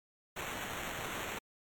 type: noise with sample-and-hold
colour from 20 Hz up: white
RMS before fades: -40 dBFS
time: 0.36-1.39 s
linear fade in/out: 10 ms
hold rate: 4900 Hz
effects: MP3 96 kbps